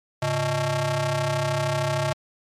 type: ring-modulated tone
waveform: sawtooth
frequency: 245.6 Hz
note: B3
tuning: 9 cents flat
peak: -15 dBFS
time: 0.22-2.13 s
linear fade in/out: 5 ms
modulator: 385 Hz
effects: low-pass 9000 Hz 12 dB/octave + MP3 96 kbps